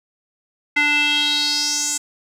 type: tone with band-pass filter sweep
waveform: square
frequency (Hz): 293.7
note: D4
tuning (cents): 0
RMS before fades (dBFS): -19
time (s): 0.76-1.98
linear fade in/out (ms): 10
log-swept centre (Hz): 2100 to 7600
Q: 4.6
effects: none